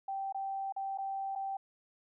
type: tone with dropouts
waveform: sine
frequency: 780 Hz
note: G5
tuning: 9 cents flat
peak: -34 dBFS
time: 0.08-1.57 s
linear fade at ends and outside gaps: 5 ms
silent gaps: 0.325-0.345 / 0.724-0.763 / 0.976-0.984 / 1.353-1.358 s
effects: none